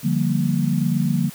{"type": "chord", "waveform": "sine", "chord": "G minor seventh", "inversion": "second", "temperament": "equal", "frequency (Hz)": [146.83, 174.61, 196, 233.1], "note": ["D3", "F3", "G3", "Bb3"], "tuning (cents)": [0, 0, 0, 0], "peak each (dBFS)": [-22, -22, -25, -23], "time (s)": [0.03, 1.3], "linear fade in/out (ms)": 20, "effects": ["white hiss -41 dBFS RMS until 1.34 s"]}